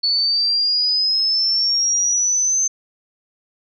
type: exponential sweep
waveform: sine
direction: up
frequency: 4435 to 6272 Hz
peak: -15 dBFS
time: 0.03-2.68 s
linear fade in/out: 10 ms
effects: none